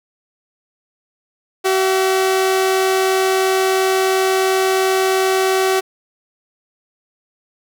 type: tone pair together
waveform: sawtooth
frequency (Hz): 380 / 677.1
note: F#4 / E5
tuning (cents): +46 / +46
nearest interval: minor seventh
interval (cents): 1000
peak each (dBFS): -10 / -22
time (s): 1.64-5.81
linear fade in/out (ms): 20
effects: none

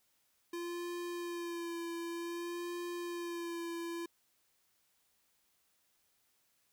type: tone with vibrato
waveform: square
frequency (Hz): 343.3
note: F4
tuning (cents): -30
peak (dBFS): -39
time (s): 0.53-4.06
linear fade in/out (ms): 5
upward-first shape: sine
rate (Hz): 0.54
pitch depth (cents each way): 27
effects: white hiss -75 dBFS RMS until 6.72 s

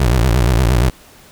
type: tone with vibrato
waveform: 25% pulse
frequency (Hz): 60.9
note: B1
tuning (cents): -24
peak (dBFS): -7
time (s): 0-0.9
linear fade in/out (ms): 5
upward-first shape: sine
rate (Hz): 8.6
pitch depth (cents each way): 200
effects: pink hiss -44 dBFS RMS until 1.31 s

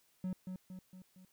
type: tone with echo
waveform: triangle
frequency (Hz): 185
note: F#3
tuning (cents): 0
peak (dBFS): -33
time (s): 0.24-0.33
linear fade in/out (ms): 2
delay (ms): 230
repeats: 4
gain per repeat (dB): -5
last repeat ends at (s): 1.25
effects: white hiss -72 dBFS RMS until 1.32 s

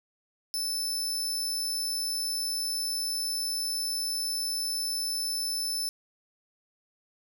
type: tone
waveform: sawtooth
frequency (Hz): 5274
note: E8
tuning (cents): 0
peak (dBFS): -26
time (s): 0.54-5.89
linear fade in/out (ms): 0
effects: none

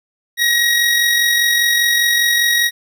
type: tone with amplitude modulation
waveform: 25% pulse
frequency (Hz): 1896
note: A#6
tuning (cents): +29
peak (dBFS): -7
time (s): 0.37-2.71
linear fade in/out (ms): 50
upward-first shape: sine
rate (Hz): 45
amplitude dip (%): 35
effects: none

